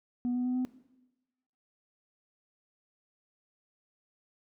sine tone with pitch steps, 245 / 248 / 251 / 254.1 Hz, B3 / B3 / B3 / B3, -14 / +7 / +28 / +49 cents, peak -26 dBFS, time 0.25-0.65 s, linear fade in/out 0 ms, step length 100 ms, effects noise-tail reverb RT60 1.0 s tail -17 dB re dry + tanh soft clip ceiling -26 dBFS

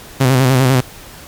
sawtooth tone with vibrato, 130.3 Hz, C3, 7 cents flat, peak -5 dBFS, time 0.2-0.81 s, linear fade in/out 10 ms, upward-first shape square, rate 10 Hz, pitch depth 57 cents each way, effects pink hiss -36 dBFS RMS until 1.27 s + MP3 96 kbps

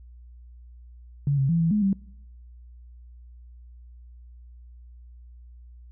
sine tone with pitch steps, 141.8 / 135.1 / 167.4 / 165 / 210.1 / 195.2 Hz, C#3 / C#3 / E3 / E3 / G#3 / G3, +40 / -44 / +27 / +2 / +20 / -7 cents, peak -19 dBFS, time 1.27-1.93 s, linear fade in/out 2 ms, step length 110 ms, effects noise-tail reverb RT60 0.9 s tail -25 dB re dry + added 60 Hz sine -44 dBFS peak until 5.91 s

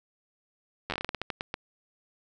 slowing click train, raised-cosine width 0.3 ms, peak -15 dBFS, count 14, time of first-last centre 0.9-1.541 s, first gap 10 ms, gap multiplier 1.24, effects none

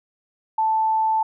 sine tone, 880 Hz, A5, in tune, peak -17 dBFS, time 0.58-1.23 s, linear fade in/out 5 ms, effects none

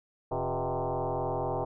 sine tone with frequency modulation, 150 Hz, D3, 37 cents sharp, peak -28 dBFS, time 0.31-1.65 s, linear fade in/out 10 ms, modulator 128 Hz, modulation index 6.4, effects none

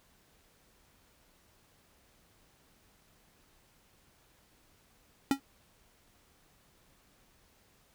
square tone with exponential decay, 274.9 Hz, C#4, 14 cents flat, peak -21 dBFS, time 5.31-5.4 s, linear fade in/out 1 ms, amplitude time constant 19 ms, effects pink hiss -66 dBFS RMS until 7.94 s

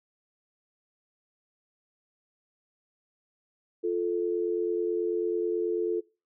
sine tone pair together, 349.2 / 438.4 Hz, F4 / A4, 0 / -6 cents, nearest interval major third, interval 394 cents, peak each -28 dBFS, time 3.83-6.01 s, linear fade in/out 20 ms, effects noise-tail reverb RT60 0.3 s tail -21 dB re dry

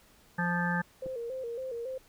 harmonic tone, 174.61 Hz, F3, in tune, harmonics 1 / 3 / 5 / 7 / 9 / 10, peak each -30 / -41 / -35 / -40 / -34 / -35 dBFS, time 0.38-0.82 s, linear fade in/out 10 ms
sine tone with vibrato, 493.9 Hz, B4, in tune, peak -34 dBFS, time 1.02-1.98 s, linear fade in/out 5 ms, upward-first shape square, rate 3.6 Hz, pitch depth 94 cents each way
clicks, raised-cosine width 2 ms, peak -31 dBFS, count 2, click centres 1.06 / 1.066 s
effects pink hiss -61 dBFS RMS until 2.08 s

